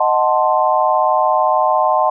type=chord; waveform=sine; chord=D# diminished seventh; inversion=none; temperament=equal; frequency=622.3 / 740 / 880 / 1046.5 Hz; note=D#5 / F#5 / A5 / C6; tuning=0 / 0 / 0 / 0 cents; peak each=-17 dBFS; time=0-2.1 s; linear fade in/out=5 ms; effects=none